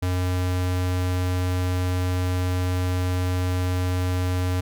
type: tone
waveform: square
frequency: 90.8 Hz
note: F#2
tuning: 32 cents flat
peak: -22 dBFS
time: 0.02-4.61 s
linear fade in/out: 10 ms
effects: none